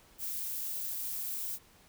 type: noise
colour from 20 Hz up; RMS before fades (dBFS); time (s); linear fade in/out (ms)
violet; -37; 0.18-1.59; 50
effects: pink hiss -61 dBFS RMS until 1.88 s